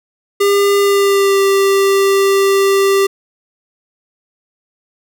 square tone with pitch glide, 401.9 to 392.7 Hz, G4 to G4, +43 to +3 cents, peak -10 dBFS, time 0.4-3.07 s, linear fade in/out 10 ms, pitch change -40 cents, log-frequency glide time 0.8-1.42 s, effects none

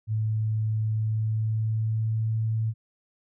sine tone with pitch glide, 109.1 to 111.07 Hz, A2 to A2, -14 to +17 cents, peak -23 dBFS, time 0.07-2.74 s, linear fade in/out 50 ms, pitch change +31 cents, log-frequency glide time 0.92-2.4 s, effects none

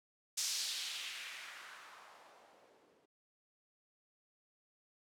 violet noise with low-pass filter sweep, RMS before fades -45 dBFS, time 0.37-3.06 s, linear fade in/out 10 ms, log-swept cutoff 6000 to 350 Hz, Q 1.7, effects none

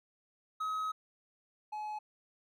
triangle tone pair in turn, 1273 / 849.6 Hz, D#6 / G#5, +39 / +39 cents, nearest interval perfect fifth, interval 700 cents, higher first, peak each -31 / -35 dBFS, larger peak first, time 0.6-0.92 / 1.72-1.99 s, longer first, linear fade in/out 10 ms, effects none

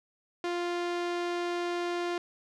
sawtooth tone with low-pass filter, 349.2 Hz, F4, in tune, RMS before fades -32 dBFS, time 0.44-2.18 s, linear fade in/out 2 ms, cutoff 4900 Hz, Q 0.69, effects none

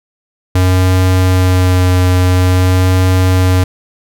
square tone with vibrato, 91.8 Hz, F#2, 13 cents flat, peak -8 dBFS, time 0.55-3.64 s, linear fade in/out 5 ms, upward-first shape sine, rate 0.49 Hz, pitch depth 14 cents each way, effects none

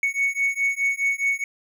triangle beating tone pair, 2218 / 2222.8 Hz, C#7 / C#7, 0 / +4 cents, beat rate 4.8 Hz, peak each -22 dBFS, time 0.03-1.44 s, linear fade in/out 2 ms, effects none

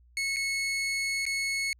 sawtooth tone with dropouts, 2194 Hz, C#7, 18 cents flat, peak -24 dBFS, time 0.17-1.73 s, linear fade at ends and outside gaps 1 ms, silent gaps 0.362-0.367 / 1.254-1.264 s, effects added 60 Hz sine -56 dBFS peak until 1.79 s + low-pass 10000 Hz 12 dB/octave

